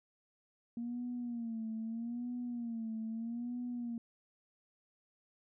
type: tone with vibrato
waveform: sine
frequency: 233.1 Hz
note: A#3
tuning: in tune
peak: -36 dBFS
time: 0.77-3.98 s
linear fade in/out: 2 ms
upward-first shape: sine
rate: 0.79 Hz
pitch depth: 87 cents each way
effects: tanh soft clip ceiling -32 dBFS